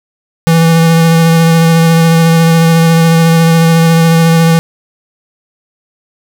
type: tone with vibrato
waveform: square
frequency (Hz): 164.81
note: E3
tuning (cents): 0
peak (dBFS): -5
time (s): 0.47-4.59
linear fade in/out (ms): 0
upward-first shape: sine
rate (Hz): 14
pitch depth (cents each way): 15
effects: none